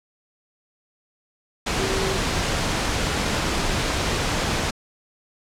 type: tone in noise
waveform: sine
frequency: 384.2 Hz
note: G4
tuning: 35 cents flat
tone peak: -26 dBFS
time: 1.79-2.17 s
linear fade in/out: 10 ms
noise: pink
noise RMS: -23 dBFS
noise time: 1.66-4.71 s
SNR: -6 dB
effects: low-pass 7000 Hz 12 dB/octave